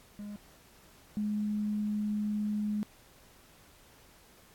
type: tone pair in turn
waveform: triangle / sine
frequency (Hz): 206.2 / 209.8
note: G#3 / G#3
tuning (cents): -12 / +18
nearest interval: unison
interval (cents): 30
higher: second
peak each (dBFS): -37 / -29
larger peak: second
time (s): 0.19-0.36 / 1.17-2.83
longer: second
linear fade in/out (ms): 0
effects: pink hiss -59 dBFS RMS until 4.54 s + AAC 64 kbps